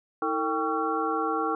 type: tone cluster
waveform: sine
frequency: 321.5 / 451.9 / 789 / 1122 / 1359 Hz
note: E4 / A4 / G5 / C#6 / F6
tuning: -43 / +46 / +11 / +21 / -48 cents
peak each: -31 dBFS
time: 0.22-1.55 s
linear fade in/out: 2 ms
effects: none